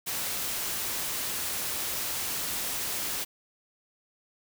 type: noise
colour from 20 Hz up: white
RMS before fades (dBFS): -32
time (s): 0.06-3.25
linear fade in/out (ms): 20
effects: none